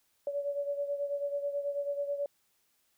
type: beating tone pair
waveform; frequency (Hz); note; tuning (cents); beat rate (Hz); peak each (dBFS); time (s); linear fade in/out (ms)
sine; 568 / 577.2; C#5 / D5; +42 / -30; 9.2; -32 / -38; 0.27-2.26; 2
effects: white hiss -73 dBFS RMS until 2.97 s